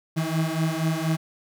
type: beating tone pair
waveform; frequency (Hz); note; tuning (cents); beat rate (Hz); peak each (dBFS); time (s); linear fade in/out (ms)
35% pulse; 158.5 / 162.7; D#3 / E3; +32 / -22; 4.2; -24; 0.16-1.17; 20
effects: none